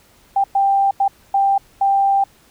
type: tone bursts at uneven times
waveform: sine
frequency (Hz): 789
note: G5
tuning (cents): +11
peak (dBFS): -12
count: 5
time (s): 0.36-0.44 / 0.55-0.91 / 1-1.08 / 1.34-1.58 / 1.81-2.24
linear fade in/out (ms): 5
effects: pink hiss -52 dBFS RMS until 2.5 s